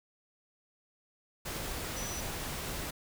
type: tone in noise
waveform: sine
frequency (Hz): 5920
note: F#8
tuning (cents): 0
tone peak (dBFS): -41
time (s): 1.96-2.21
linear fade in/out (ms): 10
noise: pink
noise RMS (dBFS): -38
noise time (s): 1.45-2.91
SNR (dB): -6
effects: none